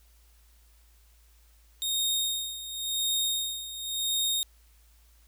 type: tone with tremolo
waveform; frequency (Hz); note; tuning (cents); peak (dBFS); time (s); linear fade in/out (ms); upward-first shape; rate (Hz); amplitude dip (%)
sawtooth; 3708; A#7; -10; -22; 1.82-4.43; 0; sine; 0.93; 75
effects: added 56 Hz sine -57 dBFS peak until 5.27 s + white hiss -65 dBFS RMS until 5.27 s